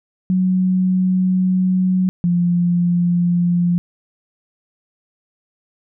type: tone pair in turn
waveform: sine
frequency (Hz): 185 / 174.62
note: F#3 / F3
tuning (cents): 0 / 0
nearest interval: minor second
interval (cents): 100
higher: first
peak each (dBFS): -13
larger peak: neither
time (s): 0.3-2.09 / 2.24-3.78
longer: first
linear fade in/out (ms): 0
effects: none